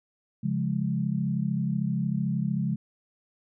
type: chord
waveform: sine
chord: Db major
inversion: none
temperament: equal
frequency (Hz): 138.59 / 174.61 / 207.7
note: Db3 / F3 / Ab3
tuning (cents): 0 / 0 / 0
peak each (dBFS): -29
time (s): 0.43-2.76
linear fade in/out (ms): 10
effects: none